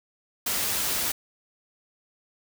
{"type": "noise", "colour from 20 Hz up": "white", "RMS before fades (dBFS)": -27, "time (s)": [0.46, 1.12], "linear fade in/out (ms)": 5, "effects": []}